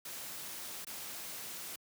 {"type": "noise with dropouts", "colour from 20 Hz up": "white", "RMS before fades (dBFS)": -44, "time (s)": [0.05, 1.76], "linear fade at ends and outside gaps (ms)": 5, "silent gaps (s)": [0.848, 0.868], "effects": ["high-pass 100 Hz 12 dB/octave"]}